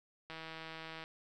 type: click train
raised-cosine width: 0.3 ms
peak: -30 dBFS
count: 120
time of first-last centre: 0.3-1.039 s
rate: 161 Hz
effects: none